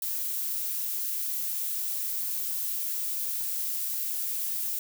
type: noise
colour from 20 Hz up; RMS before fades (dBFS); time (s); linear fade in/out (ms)
violet; -31; 0.02-4.79; 2
effects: none